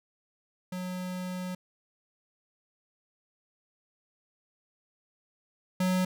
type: tone pair in turn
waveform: square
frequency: 182.6 / 184.19 Hz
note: F#3 / F#3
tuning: -23 / -8 cents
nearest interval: unison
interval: 15 cents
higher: second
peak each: -34 / -25 dBFS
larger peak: second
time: 0.72-1.55 / 5.8-6.05 s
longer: first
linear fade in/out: 5 ms
effects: none